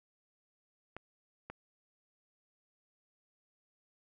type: clicks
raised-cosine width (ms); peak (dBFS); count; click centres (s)
0.5; -28; 2; 0.966 / 1.5
effects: none